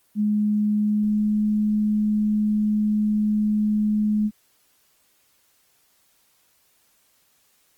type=tone with pitch glide; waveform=sine; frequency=209.9 to 211.6 Hz; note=G#3 to G#3; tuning=+19 to +33 cents; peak=-18 dBFS; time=0.15-4.31 s; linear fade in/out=50 ms; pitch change=+14 cents; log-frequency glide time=0.76-1.44 s; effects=white hiss -63 dBFS RMS until 7.77 s + Opus 24 kbps